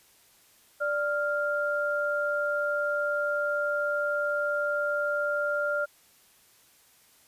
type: tone pair together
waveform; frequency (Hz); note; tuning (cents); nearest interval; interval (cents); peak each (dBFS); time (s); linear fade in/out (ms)
sine; 587.3 / 1396.8; D5 / F6; 0 / 0; octave + minor third; 1500; -28; 0.8-5.86; 20
effects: white hiss -60 dBFS RMS until 7.27 s + resampled to 32000 Hz